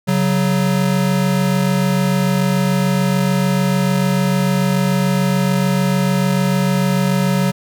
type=tone pair together; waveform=square; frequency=139.79 / 186.6 Hz; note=C#3 / F#3; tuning=+15 / +15 cents; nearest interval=perfect fourth; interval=500 cents; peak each=-19 / -16 dBFS; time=0.07-7.52 s; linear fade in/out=20 ms; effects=none

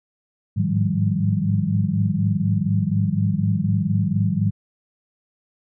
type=tone cluster; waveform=sine; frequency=103.6 / 107.7 / 155.7 / 179 / 198.4 Hz; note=G#2 / A2 / D#3 / F3 / G3; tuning=-4 / -37 / +2 / +43 / +21 cents; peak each=-24 dBFS; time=0.56-4.51 s; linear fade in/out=20 ms; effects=none

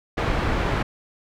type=low-pass noise; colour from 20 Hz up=pink; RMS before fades=-23 dBFS; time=0.17-0.83 s; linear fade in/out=10 ms; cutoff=2200 Hz; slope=12 dB/octave; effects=none

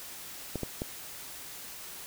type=clicks; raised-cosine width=2 ms; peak=-19 dBFS; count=3; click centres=0.557 / 0.633 / 0.819 s; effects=white hiss -44 dBFS RMS until 2.06 s

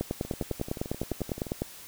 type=two click trains; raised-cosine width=2 ms; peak=-24 / -15 dBFS; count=15 / 17; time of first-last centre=0.25-1.467 / 0.01-1.62 s; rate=11.5 / 9.94 Hz; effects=white hiss -47 dBFS RMS until 1.87 s

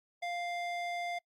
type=tone with band-pass filter; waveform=square; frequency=698.5 Hz; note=F5; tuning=in tune; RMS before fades=-37 dBFS; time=0.22-1.19 s; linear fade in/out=10 ms; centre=1600 Hz; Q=0.83; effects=noise-tail reverb RT60 0.1 s tail -25 dB re dry + Opus 48 kbps

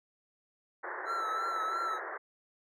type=band-pass noise; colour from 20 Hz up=white; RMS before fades=-40 dBFS; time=0.83-2.18 s; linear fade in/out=10 ms; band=340 to 1900 Hz; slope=96 dB/octave
type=tone with vibrato; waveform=triangle; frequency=1328 Hz; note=E6; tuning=12 cents sharp; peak=-30 dBFS; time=1.05-2 s; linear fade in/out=50 ms; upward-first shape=triangle; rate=3 Hz; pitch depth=56 cents each way
effects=none

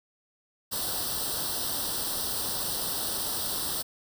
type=noise with comb filter; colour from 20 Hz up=white; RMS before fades=-31 dBFS; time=0.71-3.83 s; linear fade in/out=20 ms; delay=0.22 ms; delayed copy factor=+0.85; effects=none

